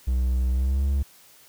triangle tone with pitch glide, 62.9 to 68.99 Hz, B1 to C#2, +32 to -8 cents, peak -18 dBFS, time 0.07-1.03 s, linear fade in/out 10 ms, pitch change +160 cents, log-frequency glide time 0.51-0.84 s, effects white hiss -53 dBFS RMS until 1.48 s

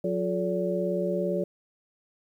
sine tone cluster, 181 / 354 / 431.4 / 572 Hz, F#3 / F4 / A4 / D5, -38 / +23 / -34 / -46 cents, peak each -30 / -31 / -32 / -29 dBFS, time 0.04-1.44 s, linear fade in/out 5 ms, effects 10-bit

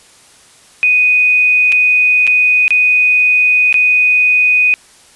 sine tone with dropouts, 2489 Hz, D#7, in tune, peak -7 dBFS, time 0.83-4.74 s, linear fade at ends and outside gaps 0 ms, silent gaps 1.72-1.724 / 2.268-2.275 / 2.68-2.706 / 3.727-3.742 s, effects white hiss -44 dBFS RMS until 5.15 s + resampled to 24000 Hz

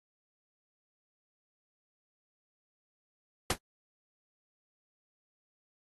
pink noise with exponential decay, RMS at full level -21 dBFS, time 3.5-3.58 s, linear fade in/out 5 ms, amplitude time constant 16 ms, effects AAC 32 kbps

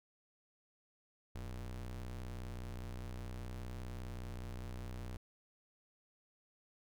square ring-modulated tone, 62.2 Hz, B1, 13 cents sharp, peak -40 dBFS, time 1.35-5.17 s, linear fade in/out 5 ms, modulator 29.7 Hz, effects none

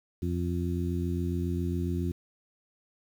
harmonic tone, 87.31 Hz, F2, in tune, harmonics 1 / 2 / 3 / 4, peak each -30 / -33 / -35 / -36 dBFS, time 0.22-2.12 s, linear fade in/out 5 ms, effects 9-bit

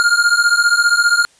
square beating tone pair, 1404 / 1419 Hz, F6 / F6, +9 / +27 cents, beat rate 15 Hz, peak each -15 / -14 dBFS, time 0-1.25 s, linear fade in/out 0 ms, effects white hiss -52 dBFS RMS until 1.39 s + resampled to 22050 Hz

